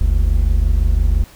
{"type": "tone pair together", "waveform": "triangle", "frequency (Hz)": [47.22, 73.1], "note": ["F#1", "D2"], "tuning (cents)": [36, -7], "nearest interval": "minor sixth", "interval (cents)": 757, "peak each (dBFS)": [-11, -14], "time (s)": [0.01, 1.24], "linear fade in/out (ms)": 0, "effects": ["pink hiss -44 dBFS RMS until 1.35 s"]}